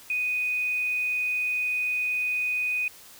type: tone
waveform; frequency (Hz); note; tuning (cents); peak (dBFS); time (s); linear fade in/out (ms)
sine; 2489; D#7; 0; -24; 0.1-2.88; 2
effects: white hiss -49 dBFS RMS until 3.19 s